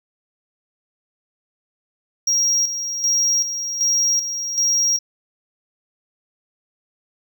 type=tone with tremolo; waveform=triangle; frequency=5630 Hz; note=F8; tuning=13 cents sharp; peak=-14 dBFS; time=2.27-4.99 s; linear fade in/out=5 ms; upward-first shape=square; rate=1.3 Hz; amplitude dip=60%; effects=none